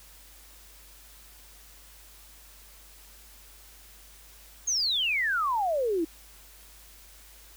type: exponential sweep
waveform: sine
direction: down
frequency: 6645 to 310.4 Hz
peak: -24 dBFS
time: 4.67-6.05 s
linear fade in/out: 10 ms
effects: added 50 Hz sine -54 dBFS peak until 7.56 s + white hiss -53 dBFS RMS until 7.56 s